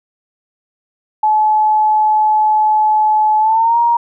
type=tone with pitch glide; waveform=sine; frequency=858 to 941.1 Hz; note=A5 to A#5; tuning=-44 to +16 cents; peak=-9 dBFS; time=1.23-3.97 s; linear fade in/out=5 ms; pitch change=+160 cents; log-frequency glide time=3.39-3.78 s; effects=none

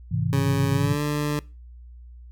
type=chord; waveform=sine; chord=Ab augmented; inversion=none; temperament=just; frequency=103.83 / 129.78 / 162.23 Hz; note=Ab2 / C3 / E3; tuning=0 / -14 / -27 cents; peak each=-26 / -26 / -26 dBFS; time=0.11-0.95 s; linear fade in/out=10 ms
type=tone with pitch glide; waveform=20% pulse; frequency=138 to 147.9 Hz; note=C#3 to D3; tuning=-7 to +13 cents; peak=-18 dBFS; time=0.33-1.39 s; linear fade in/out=0 ms; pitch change=+120 cents; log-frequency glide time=0.73-1.02 s
effects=noise-tail reverb RT60 0.3 s tail -22 dB re dry + added 60 Hz sine -41 dBFS peak until 2.31 s

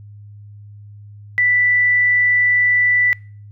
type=tone; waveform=sine; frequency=1975.5 Hz; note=B6; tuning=in tune; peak=-12 dBFS; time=1.38-3.13 s; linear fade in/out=0 ms; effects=noise-tail reverb RT60 0.5 s tail -26 dB re dry + added 103 Hz sine -36 dBFS peak until 3.51 s

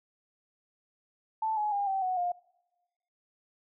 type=tone with pitch steps; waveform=sine; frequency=880 / 842.7 / 807 / 772.8 / 740 / 708.6 Hz; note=A5 / G#5 / G#5 / G5 / F#5 / F5; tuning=0 / +25 / -50 / -25 / 0 / +25 cents; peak=-27 dBFS; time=1.42-2.32 s; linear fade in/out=5 ms; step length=150 ms; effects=noise-tail reverb RT60 1.0 s tail -23 dB re dry

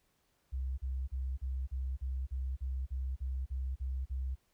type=tone bursts; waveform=sine; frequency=65.2 Hz; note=C2; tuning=5 cents flat; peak=-33 dBFS; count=13; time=0.52-4.356 s; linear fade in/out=20 ms; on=260 ms; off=38 ms; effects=pink hiss -75 dBFS RMS until 4.53 s

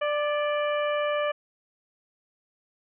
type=harmonic tone with a mistuned harmonic; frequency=591 Hz; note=D5; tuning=11 cents sharp; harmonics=1 / 2 / 3 / 4 / 5; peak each=-25 / -31 / -35 / -37 / -39 dBFS; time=0.01-1.32 s; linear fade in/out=10 ms; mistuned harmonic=3; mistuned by=-33 cents; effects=none

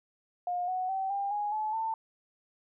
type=tone with pitch steps; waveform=sine; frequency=713 / 740.3 / 768.6 / 798 / 828.5 / 860.2 / 893.1 Hz; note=F5 / F#5 / G5 / G5 / G#5 / A5 / A5; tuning=+36 / +1 / -34 / +31 / -4 / -39 / +26 cents; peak=-29 dBFS; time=0.47-1.94 s; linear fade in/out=2 ms; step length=210 ms; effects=none

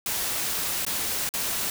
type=noise with dropouts; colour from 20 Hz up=white; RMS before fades=-28 dBFS; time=0.06-1.7 s; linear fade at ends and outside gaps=2 ms; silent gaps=0.851-0.865 / 1.291-1.338 s; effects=none

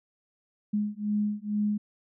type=beating tone pair; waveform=sine; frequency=207.7 / 209.9 Hz; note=G#3 / G#3; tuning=0 / +19 cents; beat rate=2.2 Hz; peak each=-29 dBFS; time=0.73-1.78 s; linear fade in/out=10 ms; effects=none

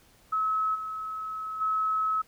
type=tone with level steps; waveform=sine; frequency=1289 Hz; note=E6; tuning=39 cents flat; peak=-24 / -32 / -24 dBFS; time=0.32-2.22 s; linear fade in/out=10 ms; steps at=0.74 / 1.6 s; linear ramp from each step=20 ms; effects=pink hiss -60 dBFS RMS until 2.27 s

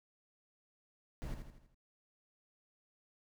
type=noise with echo; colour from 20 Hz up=brown; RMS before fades=-41 dBFS; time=1.22-1.34 s; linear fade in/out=0 ms; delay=81 ms; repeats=5; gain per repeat=-6 dB; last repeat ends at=1.745 s; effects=none

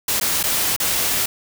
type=noise with dropouts; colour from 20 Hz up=white; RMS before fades=-20 dBFS; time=0.08-1.26 s; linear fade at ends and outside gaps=5 ms; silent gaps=0.2-0.211 / 0.43-0.437 / 0.764-0.8 s; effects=none

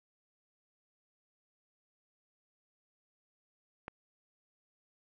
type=click; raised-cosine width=0.5 ms; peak=-25 dBFS; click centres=3.881 s; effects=none

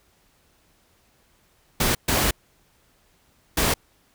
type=noise bursts at uneven times; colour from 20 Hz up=pink; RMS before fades=-21 dBFS; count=3; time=1.8-1.95 / 2.08-2.31 / 3.57-3.74 s; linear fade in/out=5 ms; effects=pink hiss -62 dBFS RMS until 4.14 s

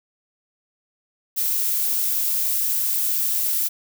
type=noise; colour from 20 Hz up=violet; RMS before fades=-22 dBFS; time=1.36-3.69 s; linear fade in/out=20 ms; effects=none

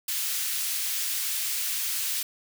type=high-pass noise; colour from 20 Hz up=white; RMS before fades=-29 dBFS; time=0.08-2.23 s; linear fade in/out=5 ms; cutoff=2100 Hz; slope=12 dB/octave; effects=none

